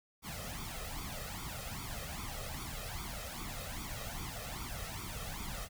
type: noise with flanger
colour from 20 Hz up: pink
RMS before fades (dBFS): -42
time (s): 0.22-5.69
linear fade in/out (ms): 50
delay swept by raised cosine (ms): 0.86 to 1.61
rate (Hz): 2.5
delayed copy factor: +0.8
effects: none